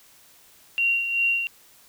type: tone with tremolo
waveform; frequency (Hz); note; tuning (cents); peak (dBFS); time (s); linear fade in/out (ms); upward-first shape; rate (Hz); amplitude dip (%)
sine; 2757; F7; -23; -18; 0.78-1.47; 0; sine; 2.6; 55
effects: white hiss -54 dBFS RMS until 1.88 s